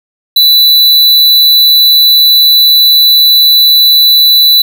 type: tone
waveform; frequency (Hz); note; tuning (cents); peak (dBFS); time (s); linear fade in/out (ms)
square; 3974; B7; +10; -3; 0.36-4.62; 5
effects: none